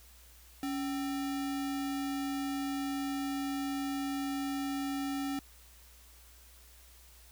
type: tone with sample-and-hold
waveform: sine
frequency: 278.6 Hz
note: C#4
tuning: 9 cents sharp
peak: -32 dBFS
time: 0.63-5.39 s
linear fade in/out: 0 ms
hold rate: 1050 Hz
effects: added 60 Hz sine -57 dBFS peak until 7.31 s + white hiss -59 dBFS RMS until 7.31 s